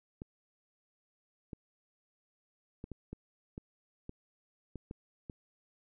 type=clicks; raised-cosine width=3 ms; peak=-29 dBFS; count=10; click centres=0.219 / 1.532 / 2.841 / 2.917 / 3.13 / 3.579 / 4.094 / 4.757 / 4.911 / 5.298 s; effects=none